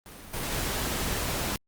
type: noise with level steps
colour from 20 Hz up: pink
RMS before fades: -45 / -32 / -30 dBFS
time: 0.06-1.56 s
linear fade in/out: 0 ms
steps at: 0.33 / 0.52 s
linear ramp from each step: 10 ms
effects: Opus 32 kbps